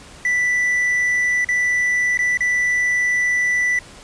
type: tone with dropouts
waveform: triangle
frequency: 1975.5 Hz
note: B6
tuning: in tune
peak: -14 dBFS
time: 0.25-3.79 s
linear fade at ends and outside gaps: 2 ms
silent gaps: 1.446-1.488 / 2.174-2.19 / 2.373-2.406 s
effects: pink hiss -42 dBFS RMS until 4.03 s + resampled to 22050 Hz